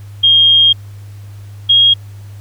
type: tone pair in turn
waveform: sine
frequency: 3232 / 3266 Hz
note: G#7 / G#7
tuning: -48 / -30 cents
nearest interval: unison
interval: 18 cents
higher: second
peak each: -5 dBFS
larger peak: neither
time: 0.23-0.73 / 1.69-1.94 s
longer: first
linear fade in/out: 10 ms
effects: added 101 Hz sine -29 dBFS peak until 2.4 s + pink hiss -47 dBFS RMS until 2.4 s